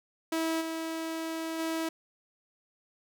sawtooth tone with level steps, 324.6 Hz, E4, 27 cents flat, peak -24 / -29 / -26 dBFS, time 0.32-1.89 s, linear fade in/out 5 ms, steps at 0.6 / 1.58 s, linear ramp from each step 20 ms, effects none

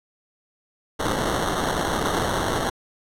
violet noise with sample-and-hold, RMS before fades -24 dBFS, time 0.99-2.7 s, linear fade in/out 10 ms, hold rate 2450 Hz, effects low-pass 12000 Hz 12 dB/octave

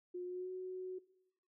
sine tone with pitch glide, 358.4 to 370.2 Hz, F4 to F#4, +45 to +1 cents, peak -40 dBFS, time 0.14-0.99 s, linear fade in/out 10 ms, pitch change +56 cents, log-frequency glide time 0.25-0.51 s, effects noise-tail reverb RT60 0.8 s tail -19 dB re dry

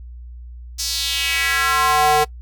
square tone with high-pass filter sweep, 150.9 Hz, D3, 47 cents sharp, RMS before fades -18 dBFS, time 0.78-2.25 s, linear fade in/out 20 ms, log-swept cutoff 5600 to 560 Hz, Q 2.7, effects noise-tail reverb RT60 0.1 s tail -22 dB re dry + added 60 Hz sine -33 dBFS peak until 2.41 s

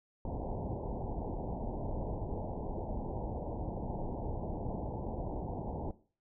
pink low-pass noise, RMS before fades -38 dBFS, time 0.25-5.91 s, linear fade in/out 2 ms, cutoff 930 Hz, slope 96 dB/octave, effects noise-tail reverb RT60 0.4 s tail -17 dB re dry

